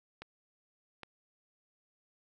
clicks, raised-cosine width 0.3 ms, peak -28 dBFS, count 2, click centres 0.22 / 1.033 s, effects none

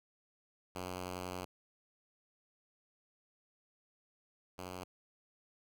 5% pulse tone pair in turn, 91 / 91.33 Hz, F#2 / F#2, -28 / -22 cents, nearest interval unison, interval 6 cents, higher second, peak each -29 / -32 dBFS, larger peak first, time 0.75-1.45 / 4.58-4.84 s, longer first, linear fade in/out 5 ms, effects none

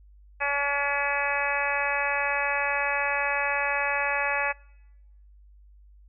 harmonic tone, 284.1 Hz, C#4, 43 cents sharp, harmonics 2 / 3 / 4 / 5 / 6 / 7 / 8 / 9, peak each -33 / -31 / -34 / -35 / -29 / -33 / -34 / -31 dBFS, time 0.4-4.53 s, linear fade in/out 20 ms, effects noise-tail reverb RT60 1.0 s tail -26 dB re dry + added 50 Hz sine -50 dBFS peak until 6.08 s

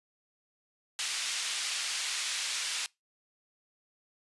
pink band-pass noise, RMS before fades -34 dBFS, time 0.99-2.86 s, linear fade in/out 0 ms, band 2500 to 8100 Hz, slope 12 dB/octave, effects noise-tail reverb RT60 0.2 s tail -24 dB re dry + resampled to 24000 Hz

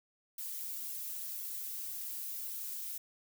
violet noise with flanger, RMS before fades -41 dBFS, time 0.38-2.98 s, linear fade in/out 5 ms, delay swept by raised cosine 1.6 to 6.9 ms, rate 1.9 Hz, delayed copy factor -0.85, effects none

